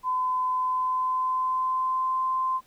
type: tone with pitch glide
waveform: sine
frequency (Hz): 1017 to 1038.4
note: C6 to C6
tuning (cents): -50 to -13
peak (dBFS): -23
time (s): 0.03-2.61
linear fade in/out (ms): 50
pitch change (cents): +37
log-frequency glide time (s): 0.51-2.23
effects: pink hiss -61 dBFS RMS until 2.66 s